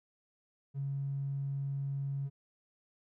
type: tone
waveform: triangle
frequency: 138.6 Hz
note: C#3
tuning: in tune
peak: -29 dBFS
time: 0.74-2.3 s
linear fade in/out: 50 ms
effects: tanh soft clip ceiling -31 dBFS